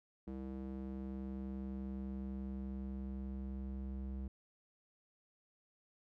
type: tone with band-pass filter sweep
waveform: square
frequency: 65.9 Hz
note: C2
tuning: 13 cents sharp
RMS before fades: -43 dBFS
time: 0.27-4.28 s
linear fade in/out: 5 ms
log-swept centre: 270 to 130 Hz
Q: 1.6
effects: none